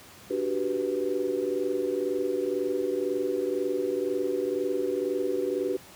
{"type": "chord", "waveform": "sine", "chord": "G major seventh", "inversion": "second", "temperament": "equal", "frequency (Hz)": [293.7, 370, 392, 493.9], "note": ["D4", "F#4", "G4", "B4"], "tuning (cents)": [0, 0, 0, 0], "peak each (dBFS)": [-34, -30, -30, -31], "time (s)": [0.3, 5.77], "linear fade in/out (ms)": 10, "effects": ["pink hiss -49 dBFS RMS until 5.95 s", "high-pass 100 Hz 12 dB/octave"]}